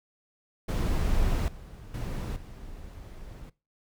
brown noise with level steps, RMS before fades -26 / -44 / -32 / -43 dBFS, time 0.68-3.5 s, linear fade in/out 10 ms, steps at 1.48 / 1.94 / 2.36 s, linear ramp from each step 2 ms, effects noise-tail reverb RT60 0.3 s tail -21 dB re dry

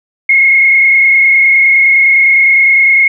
sine tone with frequency modulation, 2160 Hz, C#7, 45 cents flat, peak -4 dBFS, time 0.29-3.08 s, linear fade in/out 5 ms, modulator 29.8 Hz, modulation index 1.4, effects none

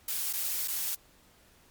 blue noise with dropouts, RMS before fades -32 dBFS, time 0.08-0.95 s, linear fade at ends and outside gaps 5 ms, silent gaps 0.329-0.334 / 0.677-0.681 s, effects pink hiss -61 dBFS RMS until 1.7 s + MP3 96 kbps

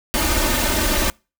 pink noise with comb filter, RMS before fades -19 dBFS, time 0.14-1.1 s, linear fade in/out 0 ms, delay 3.3 ms, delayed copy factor +0.85, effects noise-tail reverb RT60 0.3 s tail -26 dB re dry

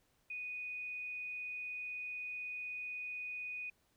sine tone, 2481 Hz, D#7, 6 cents flat, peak -40 dBFS, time 0.3-3.7 s, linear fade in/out 5 ms, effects pink hiss -75 dBFS RMS until 3.96 s

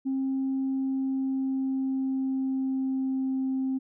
sine tone with pitch glide, 267.1 to 263.9 Hz, C4 to C4, +36 to +15 cents, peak -24 dBFS, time 0.05-3.79 s, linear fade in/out 20 ms, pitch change -21 cents, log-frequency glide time 0.61-3.49 s, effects tanh soft clip ceiling -22 dBFS

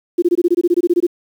sine tone bursts, 349.2 Hz, F4, in tune, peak -9 dBFS, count 14, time 0.18-1.068 s, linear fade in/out 10 ms, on 43 ms, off 22 ms, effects 7-bit

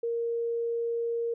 sine tone, 466.2 Hz, A#4, in tune, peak -27 dBFS, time 0.03-1.34 s, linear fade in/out 5 ms, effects none

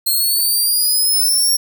5% pulse linear sweep, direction up, 4200 to 5588 Hz, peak -7 dBFS, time 0.06-1.57 s, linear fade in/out 10 ms, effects none

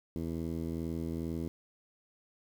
10% pulse tone with low-pass filter, 82.3 Hz, E2, 2 cents flat, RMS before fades -36 dBFS, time 0.16-1.48 s, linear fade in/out 0 ms, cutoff 320 Hz, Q 1.3, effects 9-bit

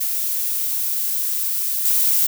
violet noise with level steps, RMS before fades -22 / -17 dBFS, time 0-2.27 s, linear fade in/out 10 ms, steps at 1.85 s, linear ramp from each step 5 ms, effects none

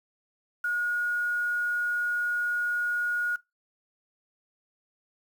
sine tone with quantisation, 1442 Hz, F#6, 45 cents flat, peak -25 dBFS, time 0.64-3.36 s, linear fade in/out 5 ms, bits 8, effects noise-tail reverb RT60 0.2 s tail -20 dB re dry

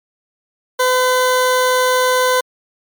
20% pulse tone, 507 Hz, B4, 45 cents sharp, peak -7 dBFS, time 0.79-2.41 s, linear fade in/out 10 ms, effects MP3 96 kbps

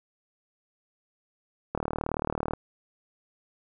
click train, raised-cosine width 1 ms, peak -14 dBFS, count 31, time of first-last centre 1.75-2.535 s, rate 38.2 Hz, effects none

